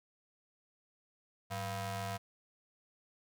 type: ring-modulated tone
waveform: sawtooth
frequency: 293.7 Hz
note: D4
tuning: in tune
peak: -30 dBFS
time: 1.5-2.18 s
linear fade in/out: 20 ms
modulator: 397 Hz
effects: none